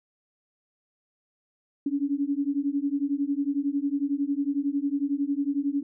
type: beating tone pair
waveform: sine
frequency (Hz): 277.2 / 288.2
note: C#4 / D4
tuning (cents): 0 / -33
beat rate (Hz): 11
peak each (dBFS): -27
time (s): 1.86-5.83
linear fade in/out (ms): 5
effects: none